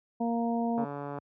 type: harmonic tone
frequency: 233.1 Hz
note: A#3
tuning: in tune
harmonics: 1 / 2 / 3 / 4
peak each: -28 / -36 / -33 / -39 dBFS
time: 0.2-0.85 s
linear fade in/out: 10 ms
type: click train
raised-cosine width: 1 ms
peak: -24 dBFS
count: 59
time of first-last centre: 0.78-1.186 s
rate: 143 Hz
effects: high-pass 100 Hz 12 dB/octave